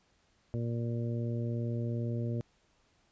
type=harmonic tone; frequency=117.5 Hz; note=A#2; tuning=14 cents sharp; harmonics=1 / 2 / 3 / 4 / 5; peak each=-32 / -38 / -42 / -44 / -46 dBFS; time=0.54-2.41 s; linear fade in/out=0 ms; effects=pink hiss -70 dBFS RMS until 3.11 s + resampled to 16000 Hz